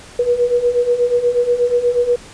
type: beating tone pair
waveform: sine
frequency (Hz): 479.5 / 487.8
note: A#4 / B4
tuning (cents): +49 / -21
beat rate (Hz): 8.3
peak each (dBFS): -18 / -14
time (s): 0.19-2.16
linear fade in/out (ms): 5
effects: pink hiss -39 dBFS RMS until 2.33 s + resampled to 22050 Hz